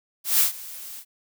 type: noise with ADSR envelope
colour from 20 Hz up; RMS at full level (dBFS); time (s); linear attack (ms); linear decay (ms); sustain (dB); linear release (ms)
blue; -17; 0.24-1.05; 160; 120; -21; 65
effects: none